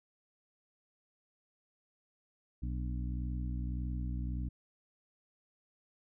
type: harmonic tone with a mistuned harmonic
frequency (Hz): 61.74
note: B1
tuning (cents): 0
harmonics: 1 / 2 / 3 / 4 / 5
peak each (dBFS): -35 / -41 / -45 / -47 / -49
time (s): 2.62-4.49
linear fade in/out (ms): 10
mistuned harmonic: 5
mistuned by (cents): -66
effects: none